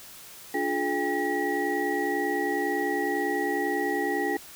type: tone cluster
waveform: sine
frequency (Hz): 291 / 353 / 423 / 800 / 1919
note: D4 / F4 / G#4 / G5 / A#6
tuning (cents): -16 / +19 / +32 / +35 / +50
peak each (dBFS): -31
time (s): 0.54-4.37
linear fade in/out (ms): 5
effects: white hiss -46 dBFS RMS until 4.55 s